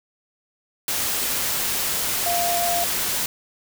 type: tone in noise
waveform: sine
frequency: 695 Hz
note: F5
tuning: 9 cents flat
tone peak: -22 dBFS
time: 2.26-2.84 s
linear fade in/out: 2 ms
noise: white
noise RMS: -24 dBFS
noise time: 0.88-3.26 s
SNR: -1 dB
effects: none